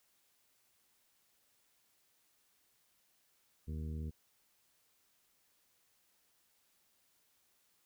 harmonic tone, 77.78 Hz, D#2, in tune, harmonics 1 / 2 / 3 / 4 / 5 / 6, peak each -39 / -45 / -48 / -58 / -57 / -59 dBFS, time 3.67-4.11 s, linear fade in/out 20 ms, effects white hiss -74 dBFS RMS until 7.85 s

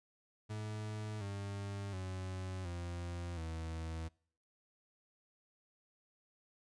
40% pulse tone with pitch steps, 107.1 / 99.93 / 93.24 / 86.99 / 81.17 Hz, A2 / G2 / F#2 / F2 / E2, -46 / +34 / +14 / -6 / -26 cents, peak -39 dBFS, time 0.49-4.09 s, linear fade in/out 20 ms, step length 720 ms, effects noise-tail reverb RT60 0.6 s tail -26 dB re dry + resampled to 22050 Hz

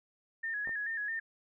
sine tone with vibrato, 1743 Hz, A6, 17 cents flat, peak -33 dBFS, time 0.43-1.2 s, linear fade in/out 10 ms, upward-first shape square, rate 4.6 Hz, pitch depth 67 cents each way
clicks, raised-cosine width 1 ms, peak -33 dBFS, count 2, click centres 0.674 / 0.693 s
effects none

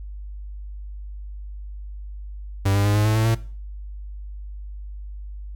45% pulse tone with pitch steps, 98 / 100.41 / 102.87 / 105.4 / 107.99 / 110.64 / 113.36 Hz, G2 / G2 / G#2 / G#2 / A2 / A2 / A#2, 0 / +42 / -16 / +26 / -32 / +10 / -48 cents, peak -17 dBFS, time 2.65-3.35 s, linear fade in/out 10 ms, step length 100 ms, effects noise-tail reverb RT60 0.4 s tail -17 dB re dry + added 50 Hz sine -32 dBFS peak until 5.55 s

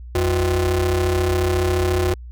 40% pulse ring-modulated tone, 138.59 Hz, C#3, in tune, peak -13 dBFS, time 0.15-2.14 s, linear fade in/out 2 ms, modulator 225 Hz, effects added 60 Hz sine -33 dBFS peak until 2.31 s

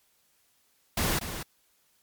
pink noise with echo, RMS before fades -27 dBFS, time 0.97-1.19 s, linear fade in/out 5 ms, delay 240 ms, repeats 1, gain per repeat -9 dB, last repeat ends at 1.43 s, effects white hiss -68 dBFS RMS until 2.02 s + MP3 96 kbps

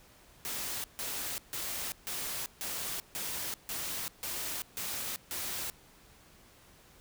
white noise bursts, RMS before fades -37 dBFS, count 10, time 0.45-5.7 s, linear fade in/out 0 ms, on 390 ms, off 150 ms, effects pink hiss -59 dBFS RMS until 7 s

